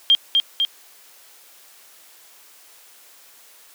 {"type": "tone with echo", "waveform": "sine", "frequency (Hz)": 3200, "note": "G7", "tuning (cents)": 35, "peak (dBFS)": -10, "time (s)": [0.1, 0.15], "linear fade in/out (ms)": 0, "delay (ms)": 250, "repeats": 2, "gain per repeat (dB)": -3, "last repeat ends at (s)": 0.65, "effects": ["white hiss -49 dBFS RMS until 3.74 s", "high-pass 400 Hz 12 dB/octave"]}